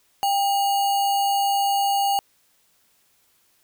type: tone with sample-and-hold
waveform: sine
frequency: 796 Hz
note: G5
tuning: 26 cents sharp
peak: -18 dBFS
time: 0.23-2.19 s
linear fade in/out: 0 ms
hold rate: 3675 Hz
effects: white hiss -63 dBFS RMS until 3.63 s

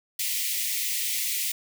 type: high-pass noise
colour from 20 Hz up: white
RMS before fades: -28 dBFS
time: 0.19-1.52 s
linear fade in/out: 5 ms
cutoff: 1900 Hz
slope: 96 dB/octave
effects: none

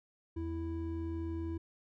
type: tone pair together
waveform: triangle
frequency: 82.41 / 329.6 Hz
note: E2 / E4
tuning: 0 / 0 cents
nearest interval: 2 octaves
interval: 2400 cents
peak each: -36 / -36 dBFS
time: 0.36-1.58 s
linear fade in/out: 10 ms
effects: none

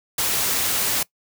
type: noise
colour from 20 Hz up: white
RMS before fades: -22 dBFS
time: 0.18-1.03 s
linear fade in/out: 5 ms
effects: noise-tail reverb RT60 0.1 s tail -21 dB re dry

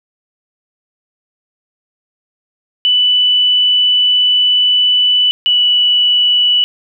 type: tone pair in turn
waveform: sine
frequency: 2981 / 2955 Hz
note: F#7 / F#7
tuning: +12 / -3 cents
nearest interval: unison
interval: 15 cents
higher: first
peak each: -8 dBFS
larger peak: neither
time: 2.85-5.31 / 5.46-6.64 s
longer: first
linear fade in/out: 0 ms
effects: none

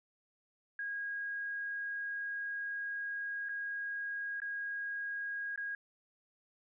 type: tone with dropouts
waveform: sine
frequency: 1638 Hz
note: G#6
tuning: 24 cents flat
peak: -36 dBFS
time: 0.79-5.75 s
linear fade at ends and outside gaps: 2 ms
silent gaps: 3.487-3.492 / 4.402-4.418 / 5.56-5.576 s
effects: none

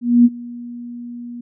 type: tone with ADSR envelope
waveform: sine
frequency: 240 Hz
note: B3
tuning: 49 cents flat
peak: -5 dBFS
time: 0.01-1.41 s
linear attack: 240 ms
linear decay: 38 ms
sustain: -23 dB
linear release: 6 ms
effects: none

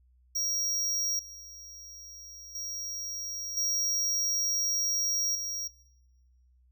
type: tone with level steps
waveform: square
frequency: 5650 Hz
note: F8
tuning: 19 cents sharp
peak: -28 / -45 / -35 / -27 / -33 dBFS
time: 0.35-5.68 s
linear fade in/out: 10 ms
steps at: 1.19 / 2.55 / 3.57 / 5.35 s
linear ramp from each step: 2 ms
effects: noise-tail reverb RT60 1.0 s tail -19 dB re dry + added 62 Hz sine -60 dBFS peak until 6.71 s

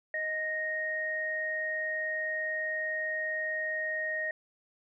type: tone pair together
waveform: sine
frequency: 624.6 / 1864.7 Hz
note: D#5 / A#6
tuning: +7 / 0 cents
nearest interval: octave + perfect fifth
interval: 1893 cents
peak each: -37 / -31 dBFS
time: 0.14-4.31 s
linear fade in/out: 2 ms
effects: none

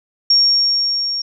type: tone with level ramp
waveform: sine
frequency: 5540 Hz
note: F8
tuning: 15 cents flat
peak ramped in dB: -8 to -19 dBFS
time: 0.3-1.22 s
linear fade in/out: 5 ms
effects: none

